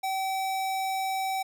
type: tone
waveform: square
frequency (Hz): 767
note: G5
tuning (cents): -38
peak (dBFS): -28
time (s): 0.03-1.43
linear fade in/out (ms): 10
effects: none